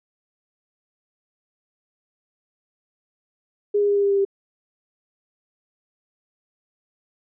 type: tone with pitch steps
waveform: sine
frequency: 411.3 / 408.5 / 405.6 / 402.8 / 400.1 / 397.3 / 394.5 Hz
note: G#4 / G#4 / G#4 / G4 / G4 / G4 / G4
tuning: -17 / -29 / -41 / +47 / +35 / +23 / +11 cents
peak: -16 dBFS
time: 3.74-4.251 s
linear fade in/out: 10 ms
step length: 73 ms
effects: none